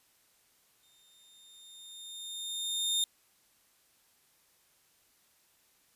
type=tone with exponential growth; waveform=sawtooth; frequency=3647 Hz; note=A#7; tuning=39 cents flat; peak=-23 dBFS; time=0.83-3.04 s; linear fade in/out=1 ms; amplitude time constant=480 ms; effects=white hiss -68 dBFS RMS until 5.95 s + resampled to 32000 Hz